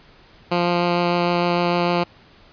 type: tone with vibrato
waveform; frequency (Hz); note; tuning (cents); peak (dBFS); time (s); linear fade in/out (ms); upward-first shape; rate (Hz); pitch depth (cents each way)
10% pulse; 174.61; F3; 0; -9; 0.51-2.04; 10; sine; 6.6; 8
effects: pink hiss -50 dBFS RMS until 2.52 s + resampled to 11025 Hz